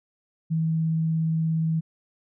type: tone with vibrato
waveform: sine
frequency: 161.2 Hz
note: E3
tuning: 38 cents flat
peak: -21 dBFS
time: 0.5-1.81 s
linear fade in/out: 20 ms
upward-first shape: triangle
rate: 17 Hz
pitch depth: 8 cents each way
effects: none